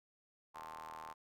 sawtooth ring-modulated tone, 79.4 Hz, D#2, 36 cents sharp, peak -40 dBFS, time 0.54-1.14 s, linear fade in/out 20 ms, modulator 971 Hz, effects none

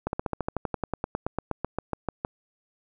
slowing click train, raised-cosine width 1 ms, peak -13 dBFS, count 22, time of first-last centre 0.07-2.249 s, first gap 61 ms, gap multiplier 1.05, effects none

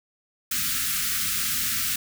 white band-stop noise, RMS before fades -26 dBFS, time 0.51-1.96 s, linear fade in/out 5 ms, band 270 to 1200 Hz, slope 96 dB/octave, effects none

